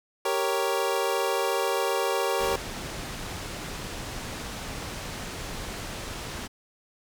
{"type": "chord", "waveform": "25% pulse", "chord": "G diminished", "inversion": "none", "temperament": "equal", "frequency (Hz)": [392, 466.2, 554.4], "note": ["G4", "Bb4", "Db5"], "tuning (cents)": [0, 0, 0], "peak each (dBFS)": -25, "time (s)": [0.25, 2.56], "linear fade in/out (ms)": 5}
{"type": "low-pass noise", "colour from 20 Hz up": "pink", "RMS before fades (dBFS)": -36, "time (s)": [2.39, 6.48], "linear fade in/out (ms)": 20, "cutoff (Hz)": 8700, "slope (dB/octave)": 12}
{"effects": []}